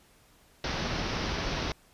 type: low-pass noise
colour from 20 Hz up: pink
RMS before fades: -32 dBFS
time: 0.64-1.72 s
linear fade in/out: 2 ms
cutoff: 5900 Hz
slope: 96 dB/octave
effects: pink hiss -61 dBFS RMS until 1.93 s + resampled to 32000 Hz